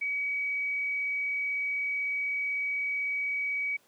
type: tone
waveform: sine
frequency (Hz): 2269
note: C#7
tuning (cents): +40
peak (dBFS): -28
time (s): 0.01-3.77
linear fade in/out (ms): 10
effects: pink hiss -64 dBFS RMS until 3.87 s + high-pass 200 Hz 12 dB/octave